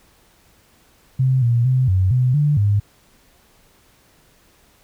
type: tone with pitch steps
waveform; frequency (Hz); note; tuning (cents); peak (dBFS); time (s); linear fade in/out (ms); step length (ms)
sine; 130.6 / 118.5 / 129 / 93.4 / 126.5 / 147.4 / 102.3; C3 / A#2 / C3 / F#2 / B2 / D3 / G#2; -3 / +29 / -24 / +17 / +42 / +7 / -26; -13; 1.19-2.8; 10; 230
effects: pink hiss -55 dBFS RMS until 4.83 s